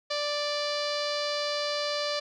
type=tone with low-pass filter; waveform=sawtooth; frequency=587 Hz; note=D5; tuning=1 cent flat; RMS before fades=-30 dBFS; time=0.1-2.2 s; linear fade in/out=10 ms; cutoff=4600 Hz; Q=4.8; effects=none